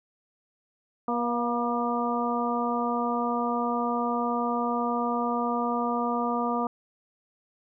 harmonic tone with a mistuned harmonic, 239.6 Hz, A#3, 48 cents sharp, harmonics 1 / 2 / 3 / 4 / 5, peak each -29 / -32 / -31 / -32 / -31 dBFS, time 1.08-6.67 s, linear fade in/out 2 ms, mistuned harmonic 3, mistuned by -24 cents, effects none

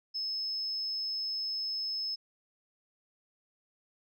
sine tone, 5200 Hz, E8, 24 cents flat, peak -31 dBFS, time 0.14-2.16 s, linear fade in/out 20 ms, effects tanh soft clip ceiling -27 dBFS

